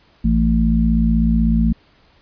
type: harmonic tone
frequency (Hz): 56.1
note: A1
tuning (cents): +34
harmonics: 1 / 3 / 4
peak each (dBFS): -16 / -19 / -16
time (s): 0.24-1.73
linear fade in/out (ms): 10
effects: pink hiss -54 dBFS RMS until 2.21 s + resampled to 11025 Hz